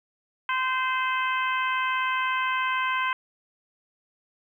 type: harmonic tone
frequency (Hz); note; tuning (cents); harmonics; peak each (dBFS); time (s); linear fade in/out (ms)
517; C5; -21; 2 / 3 / 4 / 5 / 6; -26 / -29 / -32 / -33 / -37; 0.49-3.13; 2
effects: 10-bit